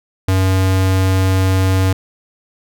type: tone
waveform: square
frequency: 94.5 Hz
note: F#2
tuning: 37 cents sharp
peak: -12 dBFS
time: 0.28-1.93 s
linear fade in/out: 5 ms
effects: none